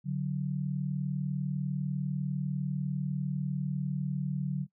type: tone pair together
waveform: sine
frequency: 143.87 / 183.9 Hz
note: D3 / F#3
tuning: -35 / -10 cents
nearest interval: major third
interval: 425 cents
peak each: -31 / -33 dBFS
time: 0.04-4.67 s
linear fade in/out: 50 ms
effects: noise-tail reverb RT60 0.1 s tail -22 dB re dry